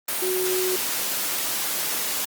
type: tone in noise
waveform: sine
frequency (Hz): 370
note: F#4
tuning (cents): 0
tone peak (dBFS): -23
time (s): 0.22-0.76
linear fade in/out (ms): 5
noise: white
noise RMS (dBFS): -26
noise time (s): 0.08-2.25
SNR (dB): 0
effects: high-pass 200 Hz 12 dB/octave + Opus 32 kbps